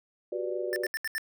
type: chord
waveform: sine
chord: G major seventh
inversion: third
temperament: just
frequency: 367.5 / 392 / 490 / 588 Hz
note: F#4 / G4 / B4 / D5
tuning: -12 / 0 / -14 / +2 cents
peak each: -33 / -39 / -36 / -35 dBFS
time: 0.32-0.87 s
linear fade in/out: 5 ms
type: tone bursts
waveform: square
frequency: 1780 Hz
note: A6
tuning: 20 cents sharp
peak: -30 dBFS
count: 5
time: 0.73-1.181 s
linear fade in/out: 0 ms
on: 31 ms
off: 74 ms
effects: none